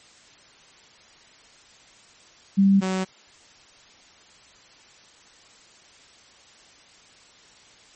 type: tone pair in turn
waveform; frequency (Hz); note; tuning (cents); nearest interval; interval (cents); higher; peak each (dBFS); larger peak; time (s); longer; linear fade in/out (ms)
sine / sawtooth; 196 / 187.93; G3 / F#3; 0 / +27; minor second; 73; first; -13 / -19; first; 2.57-2.81 / 2.81-3.05; neither; 20
effects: white hiss -52 dBFS RMS until 7.95 s + MP3 32 kbps